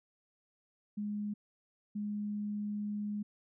sine tone bursts at uneven times, 207.7 Hz, G#3, in tune, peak -34 dBFS, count 2, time 0.97-1.34 / 1.95-3.23 s, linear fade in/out 10 ms, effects none

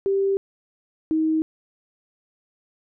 sine tone pair in turn, 392 / 316.2 Hz, G4 / D#4, 0 / +28 cents, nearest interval major third, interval 372 cents, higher first, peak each -18 dBFS, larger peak neither, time 0.06-0.37 / 1.11-1.42 s, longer neither, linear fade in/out 0 ms, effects none

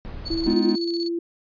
brown noise, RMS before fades -33 dBFS, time 0.05-0.54 s, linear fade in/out 0 ms
sine tone with tremolo, 4435 Hz, C#8, in tune, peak -27 dBFS, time 0.25-1.09 s, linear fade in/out 20 ms, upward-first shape square, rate 16 Hz, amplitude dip 65%
sine tone with pitch glide, 329.6 to 339.7 Hz, E4 to F4, 0 to -48 cents, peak -23 dBFS, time 0.3-1.19 s, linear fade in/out 5 ms, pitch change +52 cents, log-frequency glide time 0.49-0.55 s
triangle chord, F half-diminished seventh, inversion first, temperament just, 209.5 / 251.4 / 314.3 / 349.2 Hz, Ab3 / Cb4 / Eb4 / F4, +15 / +31 / +18 / 0 cents, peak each -22 dBFS, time 0.46-0.76 s, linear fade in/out 10 ms
effects resampled to 11025 Hz

